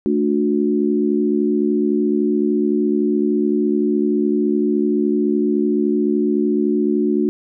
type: chord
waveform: sine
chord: D major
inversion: second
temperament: equal with one note detuned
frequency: 220 / 293.7 / 363.6 Hz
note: A3 / D4 / F#4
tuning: 0 / 0 / -30 cents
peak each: -19 dBFS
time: 0.06-7.29 s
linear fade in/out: 0 ms
effects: none